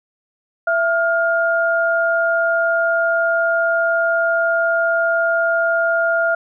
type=tone pair together; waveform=sine; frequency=666.4 / 1412 Hz; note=E5 / F6; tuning=+19 / +19 cents; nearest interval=octave + minor second; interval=1300 cents; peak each=-17 dBFS; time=0.67-6.35 s; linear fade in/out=5 ms; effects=none